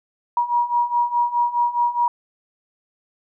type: beating tone pair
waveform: sine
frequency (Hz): 955 / 959.8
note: A#5 / B5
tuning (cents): +42 / -50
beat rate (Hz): 4.8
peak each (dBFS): -22 / -19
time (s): 0.37-2.08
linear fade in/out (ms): 2
effects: none